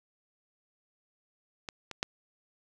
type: clicks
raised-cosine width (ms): 0.2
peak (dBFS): -20 / -22 / -12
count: 3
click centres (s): 1.688 / 1.913 / 2.029
effects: none